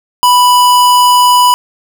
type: tone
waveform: square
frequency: 988 Hz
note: B5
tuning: in tune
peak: -5 dBFS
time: 0.23-1.54 s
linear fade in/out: 0 ms
effects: none